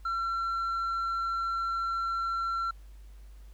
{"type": "tone with tanh clipping", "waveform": "sine", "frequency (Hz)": 1357, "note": "E6", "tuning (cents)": 50, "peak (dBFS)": -29, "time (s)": [0.05, 2.71], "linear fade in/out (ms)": 5, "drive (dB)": 3, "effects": ["added 50 Hz sine -46 dBFS peak until 3.53 s", "pink hiss -65 dBFS RMS until 3.53 s"]}